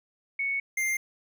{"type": "tone pair in turn", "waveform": ["sine", "square"], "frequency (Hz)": [2217, 2102], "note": ["C#7", "C7"], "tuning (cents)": [0, 7], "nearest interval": "minor second", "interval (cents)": 93, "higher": "first", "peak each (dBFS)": -26, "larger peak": "neither", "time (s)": [[0.39, 0.6], [0.77, 0.97]], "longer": "first", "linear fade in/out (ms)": 5, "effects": []}